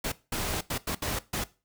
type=noise bursts at uneven times; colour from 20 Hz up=pink; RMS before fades=-31 dBFS; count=6; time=0.04-0.12 / 0.32-0.61 / 0.7-0.78 / 0.87-0.95 / 1.02-1.19 / 1.33-1.44 s; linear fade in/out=5 ms; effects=noise-tail reverb RT60 0.3 s tail -18 dB re dry